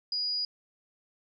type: tone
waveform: sine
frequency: 4900 Hz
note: D#8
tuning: 27 cents flat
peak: -28 dBFS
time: 0.12-0.45 s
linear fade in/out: 2 ms
effects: none